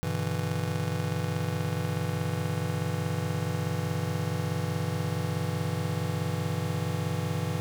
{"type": "chord", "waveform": "square", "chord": "E minor seventh", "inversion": "first", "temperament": "just", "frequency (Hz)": [98.89, 123.61, 148.33, 164.81], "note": ["G2", "B2", "D3", "E3"], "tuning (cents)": [16, 2, 18, 0], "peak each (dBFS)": [-34, -35, -36, -33], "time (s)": [0.03, 7.6], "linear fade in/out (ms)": 0, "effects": []}